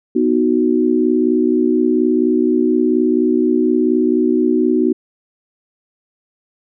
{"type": "chord", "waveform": "sine", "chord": "B major", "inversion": "none", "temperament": "equal", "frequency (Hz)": [246.9, 311.1, 370], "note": ["B3", "D#4", "F#4"], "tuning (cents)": [0, 0, 0], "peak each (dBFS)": -16, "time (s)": [0.15, 4.93], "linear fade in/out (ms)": 10, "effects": []}